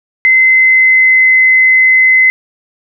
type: tone with pitch glide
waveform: sine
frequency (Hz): 2057 to 2045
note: C7 to C7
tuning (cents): -30 to -40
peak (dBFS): -4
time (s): 0.25-2.3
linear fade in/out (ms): 0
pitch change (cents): -10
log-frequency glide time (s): 0.39-1.38
effects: none